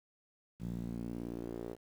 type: tone with band-pass filter sweep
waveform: sawtooth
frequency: 58.27 Hz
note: A#1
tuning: in tune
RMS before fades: -41 dBFS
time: 0.59-1.77 s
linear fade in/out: 50 ms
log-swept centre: 170 to 430 Hz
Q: 2.4
effects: 10-bit